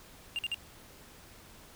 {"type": "tone bursts", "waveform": "triangle", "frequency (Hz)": 2794, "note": "F7", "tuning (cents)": 0, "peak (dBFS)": -29, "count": 3, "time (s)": [0.36, 0.544], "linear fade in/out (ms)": 0, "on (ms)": 28, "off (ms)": 50, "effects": ["pink hiss -54 dBFS RMS until 1.75 s"]}